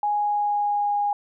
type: tone with pitch glide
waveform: sine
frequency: 830 to 820 Hz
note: G#5 to G#5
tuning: -1 to -22 cents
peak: -20 dBFS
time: 0.03-1.13 s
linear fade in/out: 2 ms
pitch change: -21 cents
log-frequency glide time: 0.13-0.95 s
effects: none